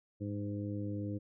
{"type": "harmonic tone with a mistuned harmonic", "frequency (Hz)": 102.3, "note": "G#2", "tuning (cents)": -26, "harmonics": [1, 2, 3, 4, 5], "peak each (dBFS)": [-38, -42, -40, -52, -47], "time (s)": [0.2, 1.19], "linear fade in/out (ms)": 20, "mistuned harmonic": 1, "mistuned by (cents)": 32, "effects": []}